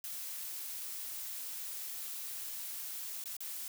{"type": "noise with dropouts", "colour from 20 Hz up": "blue", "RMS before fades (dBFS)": -42, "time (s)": [0.04, 3.68], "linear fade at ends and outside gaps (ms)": 1, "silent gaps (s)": [[3.239, 3.257], [3.367, 3.405]], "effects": []}